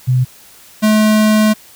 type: tone pair in turn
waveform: sine / square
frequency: 127 / 214.9 Hz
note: B2 / A3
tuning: +49 / -41 cents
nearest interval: major sixth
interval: 910 cents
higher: second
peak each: -9 / -9 dBFS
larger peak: neither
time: 0.07-0.25 / 0.82-1.54 s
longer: second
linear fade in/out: 20 ms
effects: white hiss -42 dBFS RMS until 1.75 s